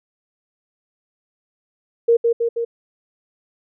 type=tone with echo; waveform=sine; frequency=466.2 Hz; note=A#4; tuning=in tune; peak=-10 dBFS; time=2.08-2.17 s; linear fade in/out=10 ms; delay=160 ms; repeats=3; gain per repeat=-3 dB; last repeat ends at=2.65 s; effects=none